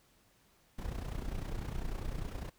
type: noise with amplitude modulation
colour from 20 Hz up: brown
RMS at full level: -35 dBFS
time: 0.78-2.5 s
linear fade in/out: 10 ms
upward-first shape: sine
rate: 30 Hz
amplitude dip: 70%
effects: pink hiss -68 dBFS RMS until 2.58 s